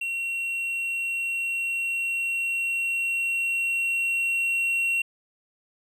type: tone with level ramp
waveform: triangle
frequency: 2734 Hz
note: F7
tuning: 37 cents flat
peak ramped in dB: -25 to -20 dBFS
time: 0.01-5.02 s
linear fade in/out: 5 ms
effects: none